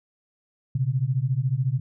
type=beating tone pair; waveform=sine; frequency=123.47 / 137.47 Hz; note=B2 / C#3; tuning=0 / -14 cents; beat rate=14 Hz; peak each=-24 dBFS; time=0.75-1.8 s; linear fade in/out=5 ms; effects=none